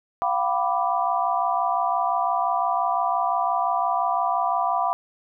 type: chord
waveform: sine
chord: G dominant seventh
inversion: third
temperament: equal with one note detuned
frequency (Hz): 698.5 / 764.3 / 987.8 / 1174.7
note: F5 / G5 / B5 / D6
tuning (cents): 0 / -44 / 0 / 0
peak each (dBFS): -25 / -26 / -25 / -27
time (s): 0.22-4.93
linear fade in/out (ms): 0
effects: none